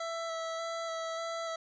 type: tone with vibrato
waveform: 25% pulse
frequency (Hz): 659.3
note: E5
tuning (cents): 0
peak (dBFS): -31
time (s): 0-1.56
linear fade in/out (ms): 5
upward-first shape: square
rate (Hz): 1.7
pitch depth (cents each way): 12
effects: resampled to 16000 Hz